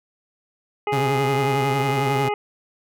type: harmonic tone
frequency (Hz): 415.3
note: G#4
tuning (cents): 0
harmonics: 1 / 2 / 3 / 5 / 6 / 7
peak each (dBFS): -24 / -24 / -32 / -32 / -37 / -39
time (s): 0.87-2.34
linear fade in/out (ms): 2
type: tone with vibrato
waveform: sawtooth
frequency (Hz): 134.4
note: C3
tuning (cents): +47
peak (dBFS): -18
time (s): 0.92-2.29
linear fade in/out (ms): 10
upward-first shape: sine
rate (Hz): 11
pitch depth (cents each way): 92
effects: none